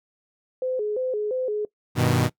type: tone with vibrato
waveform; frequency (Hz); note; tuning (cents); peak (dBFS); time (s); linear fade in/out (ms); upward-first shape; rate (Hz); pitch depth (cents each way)
sine; 464.5; A#4; -6; -23; 0.62-1.65; 2; square; 2.9; 170
type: chord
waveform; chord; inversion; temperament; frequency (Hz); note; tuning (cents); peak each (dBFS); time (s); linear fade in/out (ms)
sawtooth; G augmented; none; equal; 98 / 123.47 / 155.56; G2 / B2 / D#3; 0 / 0 / 0; -21 / -17 / -20; 1.95-2.3; 50
effects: noise-tail reverb RT60 0.1 s tail -21 dB re dry